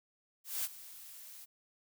blue noise with ADSR envelope, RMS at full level -34 dBFS, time 0.44-1.46 s, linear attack 200 ms, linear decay 38 ms, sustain -17 dB, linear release 24 ms, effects none

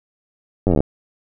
slowing click train, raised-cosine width 2 ms, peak -4 dBFS, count 12, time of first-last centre 0.67-0.805 s, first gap 10 ms, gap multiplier 1.04, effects none

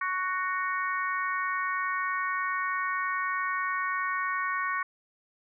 harmonic tone, 370.7 Hz, F#4, 3 cents sharp, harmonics 3 / 4 / 5 / 6, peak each -30 / -34 / -33 / -38 dBFS, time 0.01-4.83 s, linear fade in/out 5 ms, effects none

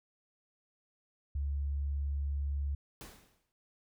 sine tone, 70.7 Hz, C#2, 35 cents sharp, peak -31 dBFS, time 1.35-2.75 s, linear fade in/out 5 ms
pink noise with exponential decay, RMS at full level -46 dBFS, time 3.01-3.52 s, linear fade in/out 0 ms, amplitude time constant 110 ms
effects none

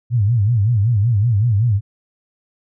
sine tone with vibrato, 110 Hz, A2, in tune, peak -12 dBFS, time 0.1-1.81 s, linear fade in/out 50 ms, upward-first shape sine, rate 5.3 Hz, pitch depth 200 cents each way, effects none

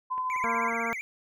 sine tone with tremolo, 1019 Hz, C6, 46 cents flat, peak -26 dBFS, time 0.1-0.7 s, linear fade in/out 20 ms, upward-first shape triangle, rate 13 Hz, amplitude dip 35%
click train, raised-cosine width 0.5 ms, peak -31 dBFS, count 4, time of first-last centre 0.18-0.726 s, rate 5.49 Hz
triangle tone with vibrato, 2173 Hz, C#7, 35 cents flat, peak -31 dBFS, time 0.3-1.01 s, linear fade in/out 0 ms, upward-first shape triangle, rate 16 Hz, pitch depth 160 cents each way
harmonic tone, 230.7 Hz, A#3, 18 cents flat, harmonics 1 / 2 / 3 / 4 / 5 / 6 / 7, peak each -36 / -36 / -36 / -36 / -36 / -36 / -36 dBFS, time 0.44-0.93 s, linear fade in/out 0 ms
effects none

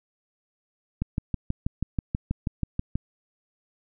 click train, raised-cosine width 5 ms, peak -13 dBFS, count 13, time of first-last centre 1.02-2.955 s, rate 6.2 Hz, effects none

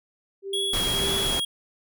sine tone with tremolo, 392 Hz, G4, in tune, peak -29 dBFS, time 0.42-1.4 s, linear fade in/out 50 ms, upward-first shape sine, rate 1.8 Hz, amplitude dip 85%
square tone with vibrato, 3322 Hz, G#7, in tune, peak -25 dBFS, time 0.53-1.45 s, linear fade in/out 5 ms, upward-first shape sine, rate 2 Hz, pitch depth 20 cents each way
pink noise, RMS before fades -29 dBFS, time 0.73-1.4 s, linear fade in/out 5 ms
effects none

